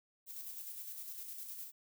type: noise with tremolo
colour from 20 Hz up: violet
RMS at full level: -45 dBFS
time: 0.26-1.72 s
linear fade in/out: 50 ms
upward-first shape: square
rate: 9.8 Hz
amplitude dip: 35%
effects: none